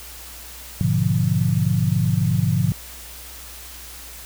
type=chord; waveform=sine; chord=G# diminished seventh; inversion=none; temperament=equal; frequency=103.83 / 123.47 / 146.83 / 174.61 Hz; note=G#2 / B2 / D3 / F3; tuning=0 / 0 / 0 / 0 cents; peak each=-22 dBFS; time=0.81-2.72 s; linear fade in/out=0 ms; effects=added 60 Hz sine -42 dBFS peak until 4.25 s + white hiss -39 dBFS RMS until 4.25 s